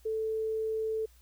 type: tone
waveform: sine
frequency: 440 Hz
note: A4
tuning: in tune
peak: -29 dBFS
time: 0.05-1.06 s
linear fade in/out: 10 ms
effects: added 60 Hz sine -57 dBFS peak until 1.21 s + white hiss -65 dBFS RMS until 1.21 s